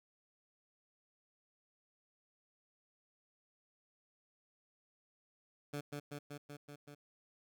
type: tone with echo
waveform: 15% pulse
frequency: 145.3 Hz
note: D3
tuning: 18 cents flat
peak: -33 dBFS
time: 5.73-5.81 s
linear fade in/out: 10 ms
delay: 190 ms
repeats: 6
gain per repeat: -2 dB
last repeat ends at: 6.95 s
effects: none